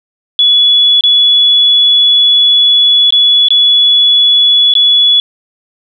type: tone with dropouts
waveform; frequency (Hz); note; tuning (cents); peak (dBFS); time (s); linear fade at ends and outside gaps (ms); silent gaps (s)
sine; 3406; G#7; +43; -4; 0.39-5.2; 1; 1.009-1.037 / 3.106-3.124 / 3.485-3.505 / 4.738-4.752
effects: none